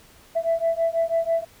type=beating tone pair; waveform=sine; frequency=660 / 666.1 Hz; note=E5 / E5; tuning=+2 / +18 cents; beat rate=6.1 Hz; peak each=-22 dBFS; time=0.35-1.45 s; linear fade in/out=20 ms; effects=tanh soft clip ceiling -14 dBFS + pink hiss -52 dBFS RMS until 1.6 s